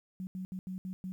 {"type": "tone bursts at uneven times", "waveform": "sine", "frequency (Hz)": 186.1, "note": "F#3", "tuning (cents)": 10, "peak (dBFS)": -36, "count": 6, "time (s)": [[0.2, 0.27], [0.35, 0.45], [0.52, 0.59], [0.67, 0.78], [0.85, 0.93], [1.04, 1.12]], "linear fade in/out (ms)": 0, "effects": ["11-bit"]}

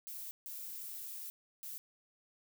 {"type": "noise bursts at uneven times", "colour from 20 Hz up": "violet", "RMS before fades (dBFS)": -45, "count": 3, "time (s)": [[0.07, 0.31], [0.46, 1.3], [1.63, 1.78]], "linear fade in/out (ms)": 0, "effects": []}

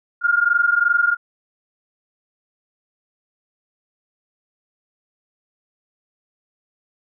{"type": "tone pair together", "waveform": "sine", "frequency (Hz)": [1401.2, 1424], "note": ["F6", "F6"], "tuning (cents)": [5, 33], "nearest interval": "unison", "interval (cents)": 28, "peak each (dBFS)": -17, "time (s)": [0.21, 1.17], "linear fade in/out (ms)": 50, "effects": []}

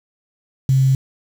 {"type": "tone with quantisation", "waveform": "sine", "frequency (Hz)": 133.2, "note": "C3", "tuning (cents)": 31, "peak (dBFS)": -11, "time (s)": [0.69, 0.95], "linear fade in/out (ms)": 2, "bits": 6, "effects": []}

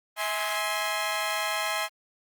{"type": "chord", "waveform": "15% pulse", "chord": "E augmented", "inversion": "none", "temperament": "equal with one note detuned", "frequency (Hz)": [646.4, 830.6, 1046.5], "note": ["E5", "G#5", "B#5"], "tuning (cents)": [-34, 0, 0], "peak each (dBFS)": -25, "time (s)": [0.16, 1.89], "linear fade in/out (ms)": 50, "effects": ["Opus 24 kbps"]}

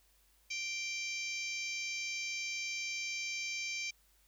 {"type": "harmonic tone with a mistuned harmonic", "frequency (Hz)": 784, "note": "G5", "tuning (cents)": 0, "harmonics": [3, 4, 5, 6, 7, 8, 9], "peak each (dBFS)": [-38, -49, -51, -47, -47, -45, -55], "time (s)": [0.5, 3.91], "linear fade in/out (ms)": 10, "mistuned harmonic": 7, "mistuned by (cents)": -23, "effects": ["added 50 Hz sine -70 dBFS peak until 4.27 s", "white hiss -70 dBFS RMS until 4.27 s"]}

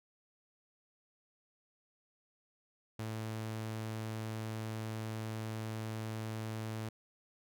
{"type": "tone", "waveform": "sawtooth", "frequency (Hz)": 110, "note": "A2", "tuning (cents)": 0, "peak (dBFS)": -34, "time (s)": [2.99, 6.89], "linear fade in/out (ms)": 5, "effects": []}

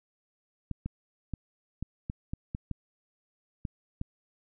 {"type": "clicks", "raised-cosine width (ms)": 5, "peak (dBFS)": -21, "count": 10, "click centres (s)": [0.713, 0.86, 1.337, 1.826, 2.099, 2.335, 2.549, 2.713, 3.652, 4.014], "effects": []}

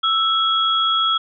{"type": "tone pair together", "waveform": "sine", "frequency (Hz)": [1321, 3323], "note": ["E6", "G#7"], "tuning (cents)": [3, 0], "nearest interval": "octave + major third", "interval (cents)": 1597, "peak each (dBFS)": -18, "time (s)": [0.03, 1.18], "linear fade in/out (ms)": 10, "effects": []}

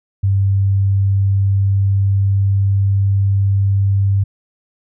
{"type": "tone with pitch glide", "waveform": "sine", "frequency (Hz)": [98, 98.62], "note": ["G2", "G2"], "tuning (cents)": [0, 11], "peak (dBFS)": -11, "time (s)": [0.23, 4.24], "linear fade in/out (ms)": 10, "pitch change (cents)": 11, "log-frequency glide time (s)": [0.41, 3.04], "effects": []}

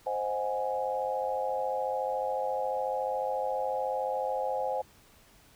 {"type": "chord", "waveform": "sine", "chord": "Ab dominant seventh", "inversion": "first", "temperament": "equal with one note detuned", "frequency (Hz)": [523.3, 622.3, 736.6, 830.6], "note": ["C5", "Eb5", "Gb5", "Ab5"], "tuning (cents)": [0, 0, -8, 0], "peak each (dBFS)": [-32, -37, -36, -33], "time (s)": [0.06, 4.82], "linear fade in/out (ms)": 10, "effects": ["pink hiss -59 dBFS RMS until 5.55 s"]}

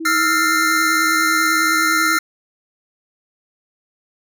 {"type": "tone with vibrato", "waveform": "sine", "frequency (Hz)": 320, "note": "D#4", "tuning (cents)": 49, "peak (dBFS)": -24, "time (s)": [0, 2.18], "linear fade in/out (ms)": 10, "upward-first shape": "sine", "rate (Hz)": 10, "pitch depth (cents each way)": 30}
{"type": "chord", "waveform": "square", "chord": "F major seventh", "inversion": "third", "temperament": "equal with one note detuned", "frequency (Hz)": [1318.5, 1396.9, 1802.2, 2093], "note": ["E6", "F6", "A6", "C7"], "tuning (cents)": [0, 0, 41, 0], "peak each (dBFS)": [-22, -18, -24, -22], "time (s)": [0.05, 2.19], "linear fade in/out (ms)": 5}
{"effects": []}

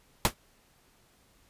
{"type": "noise with exponential decay", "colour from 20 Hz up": "pink", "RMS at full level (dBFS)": -19, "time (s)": [0.25, 0.34], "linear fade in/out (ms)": 0, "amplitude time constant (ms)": 18, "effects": ["pink hiss -64 dBFS RMS until 1.49 s", "resampled to 32000 Hz"]}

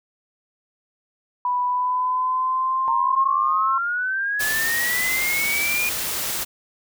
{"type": "tone with pitch glide", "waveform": "sine", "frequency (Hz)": [987.8, 1071], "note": ["B5", "C6"], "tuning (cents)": [0, 40], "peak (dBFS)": -19, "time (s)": [1.45, 3.78], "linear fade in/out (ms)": 2, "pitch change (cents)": 140, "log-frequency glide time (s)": [1.66, 3.2]}
{"type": "linear sweep", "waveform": "sine", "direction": "up", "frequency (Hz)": [905, 2447], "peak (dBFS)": -21, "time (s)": [2.88, 5.89], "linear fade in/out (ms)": 0}
{"type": "noise", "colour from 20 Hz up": "white", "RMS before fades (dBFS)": -26, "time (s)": [4.39, 6.45], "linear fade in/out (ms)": 20}
{"effects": []}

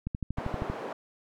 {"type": "click train", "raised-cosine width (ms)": 5, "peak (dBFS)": -19, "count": 9, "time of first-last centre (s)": [0.07, 0.7], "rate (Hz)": 12.7}
{"type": "band-pass noise", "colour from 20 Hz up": "white", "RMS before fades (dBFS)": -38, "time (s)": [0.37, 0.93], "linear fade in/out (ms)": 5, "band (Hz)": [270, 760], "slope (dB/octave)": 12}
{"effects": []}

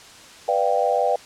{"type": "chord", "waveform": "sine", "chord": "G dominant seventh", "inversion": "first", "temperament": "equal with one note detuned", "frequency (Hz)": [493.9, 595.9, 698.5, 784], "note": ["B4", "D5", "F5", "G5"], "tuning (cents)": [0, 25, 0, 0], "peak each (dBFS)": -23, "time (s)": [0.48, 1.16], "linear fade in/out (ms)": 5, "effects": ["white hiss -44 dBFS RMS until 1.25 s", "low-pass 7000 Hz 12 dB/octave"]}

